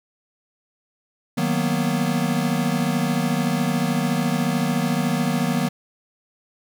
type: chord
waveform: square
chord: B major seventh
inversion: first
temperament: equal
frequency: 155.56 / 185 / 233.1 / 246.9 Hz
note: D#3 / F#3 / A#3 / B3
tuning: 0 / 0 / 0 / 0 cents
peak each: -26 dBFS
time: 1.37-5.69 s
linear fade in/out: 10 ms
effects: 9-bit